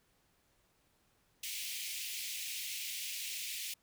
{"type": "high-pass noise", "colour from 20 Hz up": "pink", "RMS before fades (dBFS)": -41, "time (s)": [1.43, 3.74], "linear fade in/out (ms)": 5, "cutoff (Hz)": 2200, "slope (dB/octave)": 48, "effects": ["pink hiss -73 dBFS RMS until 3.82 s"]}